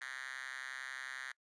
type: tone with high-pass filter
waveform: 5% pulse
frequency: 131.1 Hz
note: C3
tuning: 4 cents sharp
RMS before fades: -45 dBFS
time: 0.01-1.32 s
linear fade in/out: 5 ms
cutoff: 1800 Hz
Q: 4.9
effects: noise-tail reverb RT60 0.1 s tail -25 dB re dry + resampled to 24000 Hz